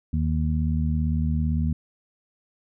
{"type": "harmonic tone", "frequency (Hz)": 77.78, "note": "D#2", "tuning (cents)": 0, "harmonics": [1, 2, 3], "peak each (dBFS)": [-23, -26, -28], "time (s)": [0.13, 1.73], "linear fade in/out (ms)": 5, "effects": []}